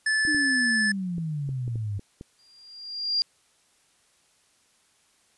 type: tone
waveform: square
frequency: 1741 Hz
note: A6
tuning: 19 cents flat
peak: -22 dBFS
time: 0.06-0.92 s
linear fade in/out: 5 ms
type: clicks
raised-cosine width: 3 ms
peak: -26 dBFS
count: 8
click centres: 0.251 / 0.347 / 1.182 / 1.491 / 1.679 / 1.757 / 1.994 / 2.211 s
type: exponential sweep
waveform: sine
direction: down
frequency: 311.1 to 97.7 Hz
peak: -27 dBFS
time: 0.27-1.99 s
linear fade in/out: 10 ms
type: tone with exponential growth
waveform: sine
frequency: 4785 Hz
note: D8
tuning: 32 cents sharp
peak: -19 dBFS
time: 2.39-3.22 s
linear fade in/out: 0 ms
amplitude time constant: 180 ms
effects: white hiss -64 dBFS RMS until 5.37 s + resampled to 24000 Hz